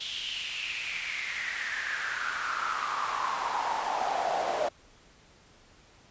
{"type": "noise with high-pass filter sweep", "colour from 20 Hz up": "brown", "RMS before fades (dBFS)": -32, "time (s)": [0, 4.69], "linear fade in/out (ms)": 10, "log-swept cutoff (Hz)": [3300, 620], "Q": 5.6, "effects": ["pink hiss -58 dBFS RMS until 6.1 s", "resampled to 16000 Hz"]}